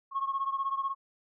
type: beating tone pair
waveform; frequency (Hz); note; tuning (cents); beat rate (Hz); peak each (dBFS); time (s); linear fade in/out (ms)
sine; 1086 / 1102; C#6 / C#6; -36 / -11; 16; -30 / -33; 0.11-0.95; 50
effects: tanh soft clip ceiling -22 dBFS